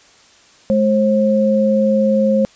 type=tone pair together; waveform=sine; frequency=212 / 535 Hz; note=G#3 / C5; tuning=+36 / +38 cents; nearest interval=octave + major third; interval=1602 cents; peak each=-14 dBFS; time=0.7-2.45 s; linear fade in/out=0 ms; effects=white hiss -48 dBFS RMS until 2.55 s + resampled to 16000 Hz